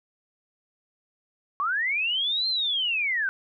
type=linear two-way sweep; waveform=sine; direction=up then down; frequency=1089 to 4200 to 1481 Hz; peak=-23 dBFS; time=1.6-3.29 s; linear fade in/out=0 ms; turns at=2.48 s; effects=none